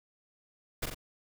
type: noise with echo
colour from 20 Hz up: pink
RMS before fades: -32 dBFS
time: 0.82-0.86 s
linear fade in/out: 10 ms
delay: 43 ms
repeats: 2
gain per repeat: -4 dB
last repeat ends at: 0.946 s
effects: none